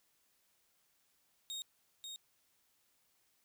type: tone with echo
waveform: 30% pulse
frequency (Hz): 3724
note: A#7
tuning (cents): -2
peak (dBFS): -38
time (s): 1.5-1.62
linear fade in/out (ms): 0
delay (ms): 540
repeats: 1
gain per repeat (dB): -4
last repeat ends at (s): 2.16
effects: white hiss -75 dBFS RMS until 3.44 s